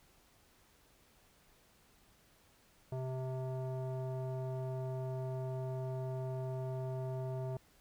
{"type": "tone with low-pass filter", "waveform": "square", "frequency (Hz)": 130, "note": "C3", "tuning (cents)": -11, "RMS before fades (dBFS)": -39, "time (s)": [2.92, 7.57], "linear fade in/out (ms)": 2, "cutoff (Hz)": 710, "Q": 2.3, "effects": ["pink hiss -67 dBFS RMS until 7.8 s"]}